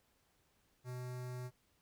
square tone with notch filter, 125.2 Hz, B2, 24 cents sharp, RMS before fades -44 dBFS, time 0.84-1.51 s, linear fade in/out 50 ms, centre 3100 Hz, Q 1.5, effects pink hiss -75 dBFS RMS until 1.81 s

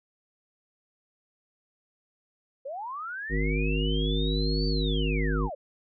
sine linear two-way sweep, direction up then down, 510 to 4588 to 510 Hz, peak -33 dBFS, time 2.65-5.55 s, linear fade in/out 10 ms, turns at 4.67 s
harmonic tone, 51.91 Hz, G#1, in tune, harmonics 1 / 3 / 5 / 7 / 9, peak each -26 / -31 / -33 / -34 / -36 dBFS, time 3.29-5.5 s, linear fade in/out 50 ms
effects none

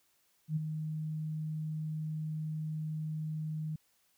sine tone with ADSR envelope, 155.56 Hz, D#3, in tune, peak -27 dBFS, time 0.48-3.76 s, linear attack 82 ms, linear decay 19 ms, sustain -7 dB, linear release 6 ms, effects white hiss -72 dBFS RMS until 4.17 s

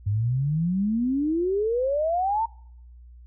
sine exponential sweep, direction up, 98 to 928 Hz, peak -21 dBFS, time 0.06-2.46 s, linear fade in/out 10 ms, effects noise-tail reverb RT60 0.7 s tail -26 dB re dry + added 60 Hz sine -44 dBFS peak until 3.26 s

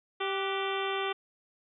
harmonic tone with a mistuned harmonic, 390.3 Hz, G4, 8 cents flat, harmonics 1 / 2 / 3 / 4 / 5 / 6 / 7 / 8 / 9, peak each -33 / -37 / -36 / -41 / -41 / -41 / -42 / -41 / -42 dBFS, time 0.2-1.13 s, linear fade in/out 10 ms, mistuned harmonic 4, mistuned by -78 cents, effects none

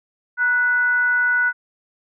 sine tone with frequency modulation, 1474 Hz, F#6, 7 cents flat, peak -15 dBFS, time 0.37-1.53 s, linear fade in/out 50 ms, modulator 525 Hz, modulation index 0.28, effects none

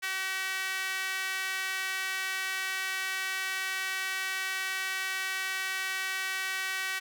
sawtooth tone with high-pass filter, 379.8 Hz, F#4, 45 cents sharp, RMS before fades -33 dBFS, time 0.02-7 s, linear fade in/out 20 ms, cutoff 1800 Hz, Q 2.3, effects none

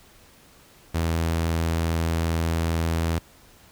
sawtooth tone, 82.41 Hz, E2, in tune, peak -18 dBFS, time 0.94-3.19 s, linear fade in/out 10 ms, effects pink hiss -53 dBFS RMS until 3.71 s

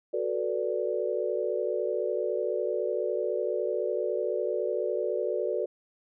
sine chord, B minor seventh, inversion second, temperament equal with one note detuned, 370 / 440 / 493.9 / 583.9 Hz, F#4 / A4 / B4 / D5, 0 / 0 / 0 / -10 cents, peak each -32 dBFS, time 0.13-5.66 s, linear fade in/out 10 ms, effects none

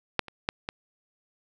clicks, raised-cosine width 0.3 ms, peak -6 / -25 / -9 / -15 dBFS, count 4, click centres 0.193 / 0.283 / 0.489 / 0.689 s, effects none

